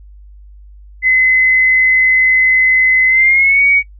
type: tone with pitch glide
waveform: sine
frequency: 2038 to 2248 Hz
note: C7 to C#7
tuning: -46 to +24 cents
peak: -7 dBFS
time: 1.02-3.83 s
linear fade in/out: 50 ms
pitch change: +170 cents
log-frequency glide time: 3.08-3.63 s
effects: noise-tail reverb RT60 0.1 s tail -20 dB re dry + added 50 Hz sine -35 dBFS peak until 3.99 s